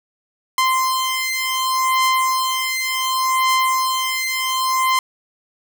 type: beating tone pair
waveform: sawtooth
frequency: 1040 / 1040.68 Hz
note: C6 / C6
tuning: -11 / -10 cents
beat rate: 0.68 Hz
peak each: -16 dBFS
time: 0.58-4.99 s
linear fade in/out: 2 ms
effects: none